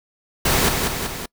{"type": "noise with echo", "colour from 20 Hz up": "pink", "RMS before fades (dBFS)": -18, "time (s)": [0.45, 0.69], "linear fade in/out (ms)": 5, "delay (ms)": 190, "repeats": 3, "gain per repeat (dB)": -4, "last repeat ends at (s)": 1.26, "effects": ["noise-tail reverb RT60 0.1 s tail -26 dB re dry"]}